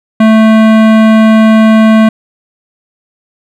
sine tone with hard clipping, 220 Hz, A3, in tune, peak -4 dBFS, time 0.2-2.09 s, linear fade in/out 5 ms, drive 18 dB, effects none

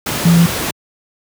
sine tone in noise, 170 Hz, F3, 46 cents flat, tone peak -6 dBFS, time 0.25-0.46 s, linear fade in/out 5 ms, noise pink, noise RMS -19 dBFS, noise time 0.06-0.71 s, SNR +10 dB, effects high-pass 100 Hz 12 dB/octave

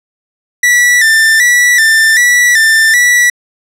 45% pulse tone with vibrato, 1864.7 Hz, A#6, in tune, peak -5 dBFS, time 0.63-3.3 s, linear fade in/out 5 ms, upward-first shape square, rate 1.3 Hz, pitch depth 77 cents each way, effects low-pass 12000 Hz 12 dB/octave

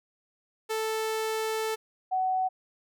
sawtooth / sine tone pair in turn, 440 / 749 Hz, A4 / F#5, 0 / +21 cents, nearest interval major sixth, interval 921 cents, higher second, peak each -24 dBFS, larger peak neither, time 0.69-1.76 / 2.11-2.49 s, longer first, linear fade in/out 20 ms, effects none

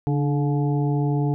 harmonic tone with a mistuned harmonic, 142.9 Hz, D3, 47 cents flat, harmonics 1 / 2 / 3 / 5 / 6, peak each -20 / -26 / -30 / -34 / -36 dBFS, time 0.07-1.34 s, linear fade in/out 0 ms, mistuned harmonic 2, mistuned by +63 cents, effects none

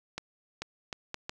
accelerating click train, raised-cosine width 0.2 ms, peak -18 dBFS, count 5, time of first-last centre 0.18-1.295 s, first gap 440 ms, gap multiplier 0.7, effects none

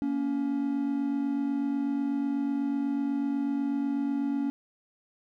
triangle tone pair together, 233.1 / 281.2 Hz, A#3 / C#4, 0 / +25 cents, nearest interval minor third, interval 325 cents, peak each -31 / -25 dBFS, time 0.02-4.5 s, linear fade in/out 0 ms, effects none

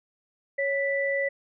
sine tone pair together, 554.4 / 1975.7 Hz, C#5 / B6, 0 / 0 cents, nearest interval octave + minor seventh, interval 2200 cents, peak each -26 / -27 dBFS, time 0.58-1.29 s, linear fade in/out 10 ms, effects none

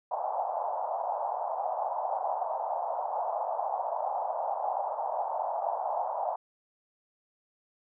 white band-pass noise, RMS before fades -32 dBFS, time 0.11-6.36 s, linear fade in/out 5 ms, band 630 to 890 Hz, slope 48 dB/octave, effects none

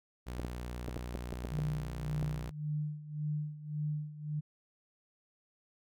sawtooth tone, 60.7 Hz, B1, 29 cents flat, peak -35 dBFS, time 0.26-2.51 s, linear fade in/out 20 ms
clicks, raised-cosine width 2 ms, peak -25 dBFS, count 9, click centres 0.396 / 0.448 / 0.884 / 0.966 / 1.152 / 1.327 / 1.449 / 1.59 / 2.227 s
sine tone with tremolo, 150.4 Hz, D3, 42 cents sharp, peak -31 dBFS, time 1.51-4.41 s, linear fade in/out 20 ms, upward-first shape sine, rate 1.8 Hz, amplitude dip 80%
effects none

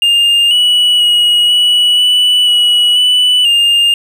triangle tone with pitch steps, 2812 / 2940 / 2904 / 2939 / 2965 / 2925 / 2976 / 2813 Hz, F7 / F#7 / F#7 / F#7 / F#7 / F#7 / F#7 / F7, +11 / -12 / -33 / -12 / +3 / -21 / +9 / +12 cents, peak -5 dBFS, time 0.02-3.94 s, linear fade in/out 2 ms, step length 490 ms, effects none

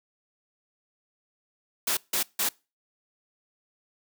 white noise bursts, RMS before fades -26 dBFS, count 3, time 1.87-2.49 s, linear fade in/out 5 ms, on 100 ms, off 160 ms, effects noise-tail reverb RT60 0.3 s tail -25 dB re dry + high-pass 200 Hz 12 dB/octave

